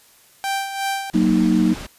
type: tone with tremolo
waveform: sawtooth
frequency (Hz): 784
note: G5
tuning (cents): 0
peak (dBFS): -16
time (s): 0.44-1.1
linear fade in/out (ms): 0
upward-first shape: sine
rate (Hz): 2.8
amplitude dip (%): 60
type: low-pass noise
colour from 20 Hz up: pink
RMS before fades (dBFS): -34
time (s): 1.13-1.87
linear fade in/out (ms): 10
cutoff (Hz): 7100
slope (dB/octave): 12
type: chord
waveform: sine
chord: D# minor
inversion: first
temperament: just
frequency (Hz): 186.68 / 233.3 / 311.1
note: F#3 / A#3 / D#4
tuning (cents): +16 / +2 / 0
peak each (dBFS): -18 / -18 / -18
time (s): 1.14-1.74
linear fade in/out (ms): 10
effects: white hiss -52 dBFS RMS until 1.98 s + resampled to 32000 Hz